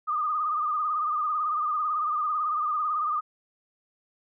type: tone with vibrato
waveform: sine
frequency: 1219 Hz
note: D#6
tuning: 36 cents flat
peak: -24 dBFS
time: 0.07-3.21 s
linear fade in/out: 20 ms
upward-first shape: sine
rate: 18 Hz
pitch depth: 63 cents each way
effects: none

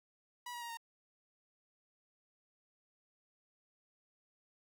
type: tone with pitch steps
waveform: sawtooth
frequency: 974 / 957.3 / 940.8 / 924.7 Hz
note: B5 / A#5 / A#5 / A#5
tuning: -24 / +46 / +16 / -14 cents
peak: -39 dBFS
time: 0.46-0.772 s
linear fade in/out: 5 ms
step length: 78 ms
effects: 13-bit

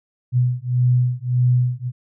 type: beating tone pair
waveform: sine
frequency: 123.5 / 125.2 Hz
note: B2 / B2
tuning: 0 / +24 cents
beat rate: 1.7 Hz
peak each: -18 dBFS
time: 0.32-1.92 s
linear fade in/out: 50 ms
effects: none

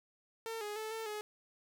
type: tone with pitch steps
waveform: sawtooth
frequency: 452.2 / 416.8 / 436.3 / 446.9 / 421.9 Hz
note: A4 / G#4 / A4 / A4 / G#4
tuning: +47 / +6 / -15 / +27 / +27 cents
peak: -35 dBFS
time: 0.46-1.21 s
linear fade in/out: 0 ms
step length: 150 ms
effects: none

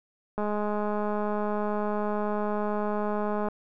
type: click train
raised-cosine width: 1 ms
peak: -17 dBFS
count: 650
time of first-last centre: 0.38-3.485 s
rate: 209 Hz
effects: none

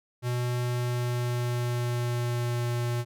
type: tone with pitch glide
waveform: square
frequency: 122.6 to 120.15 Hz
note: B2 to B2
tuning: -12 to -47 cents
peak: -27 dBFS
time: 0.22-3.05 s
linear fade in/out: 50 ms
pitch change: -35 cents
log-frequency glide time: 0.58-2.69 s
effects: none

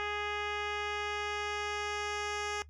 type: tone with low-pass filter sweep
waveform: 10% pulse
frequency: 415 Hz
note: G#4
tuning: 1 cent flat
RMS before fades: -36 dBFS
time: 0-2.62 s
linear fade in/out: 0 ms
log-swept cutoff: 3000 to 6200 Hz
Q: 1.2
effects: noise-tail reverb RT60 0.1 s tail -17 dB re dry + added 75 Hz sine -51 dBFS peak until 2.69 s

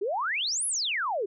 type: exponential two-way sweep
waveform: sine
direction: up then down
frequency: 367.5 to 11240 to 367.5 Hz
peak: -26 dBFS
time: 0.01-1.26 s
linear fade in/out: 10 ms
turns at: 0.66 s
effects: none

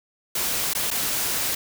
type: noise with dropouts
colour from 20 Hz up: white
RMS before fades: -25 dBFS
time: 0.35-1.55 s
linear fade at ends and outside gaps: 5 ms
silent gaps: 0.735-0.749 / 0.905-0.912 s
effects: none

